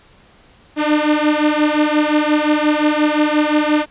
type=beating tone pair; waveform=sawtooth; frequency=298.4 / 304.1 Hz; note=D4 / D#4; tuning=+28 / -40 cents; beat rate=5.7 Hz; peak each=-12 dBFS; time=0.76-3.86 s; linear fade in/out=50 ms; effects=pink hiss -49 dBFS RMS until 3.9 s + resampled to 8000 Hz